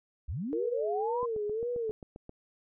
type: linear sweep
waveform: sine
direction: up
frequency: 49.79 to 1046.5 Hz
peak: -32 dBFS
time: 0.28-1.26 s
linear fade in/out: 10 ms
type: tone with vibrato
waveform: sine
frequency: 449.8 Hz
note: A4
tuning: 38 cents sharp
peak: -30 dBFS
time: 0.53-1.91 s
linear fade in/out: 0 ms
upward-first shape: sine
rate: 1.9 Hz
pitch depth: 140 cents each way
type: click train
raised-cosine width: 2 ms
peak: -31 dBFS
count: 9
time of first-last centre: 1.23-2.294 s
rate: 7.52 Hz
effects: none